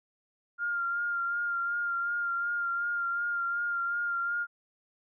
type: tone with vibrato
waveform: sine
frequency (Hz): 1400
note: F6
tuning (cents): +4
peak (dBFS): -28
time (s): 0.58-4.47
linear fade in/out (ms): 50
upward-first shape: sine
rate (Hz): 2.7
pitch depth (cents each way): 24
effects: none